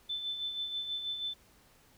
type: tone with tremolo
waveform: sine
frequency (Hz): 3524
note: A7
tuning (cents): +2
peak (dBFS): -32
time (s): 0.09-1.34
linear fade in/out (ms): 10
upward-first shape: sine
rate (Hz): 6.2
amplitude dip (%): 50
effects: pink hiss -63 dBFS RMS until 1.97 s